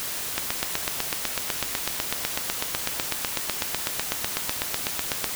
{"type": "click train", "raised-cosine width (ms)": 0.2, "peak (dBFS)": -6, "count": 40, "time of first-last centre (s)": [0.38, 5.243], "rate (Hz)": 8.02, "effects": ["white hiss -31 dBFS RMS until 5.35 s"]}